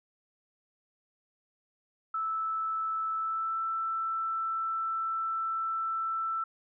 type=tone with pitch glide; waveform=sine; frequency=1313 to 1329 Hz; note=E6 to E6; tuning=-7 to +14 cents; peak=-29 dBFS; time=2.14-6.44 s; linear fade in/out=5 ms; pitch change=+21 cents; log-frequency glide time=3.16-3.6 s; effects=none